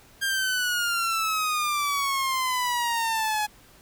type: exponential sweep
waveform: sawtooth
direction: down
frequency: 1609 to 838 Hz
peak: -20 dBFS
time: 0.21-3.47 s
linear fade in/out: 20 ms
effects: pink hiss -54 dBFS RMS until 3.81 s